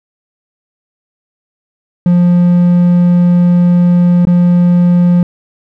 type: tone with dropouts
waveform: triangle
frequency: 175.9 Hz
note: F3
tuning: 13 cents sharp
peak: -3 dBFS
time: 2.06-5.23 s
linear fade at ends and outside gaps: 2 ms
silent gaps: 4.252-4.27 s
effects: none